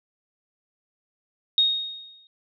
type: tone with exponential decay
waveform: sine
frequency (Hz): 3729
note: A#7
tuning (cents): 0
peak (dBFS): -14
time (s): 1.58-2.27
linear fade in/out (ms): 1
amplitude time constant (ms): 150
effects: none